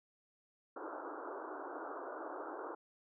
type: band-pass noise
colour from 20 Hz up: pink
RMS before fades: -45 dBFS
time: 0.76-2.75 s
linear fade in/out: 5 ms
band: 290 to 1500 Hz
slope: 96 dB/octave
effects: none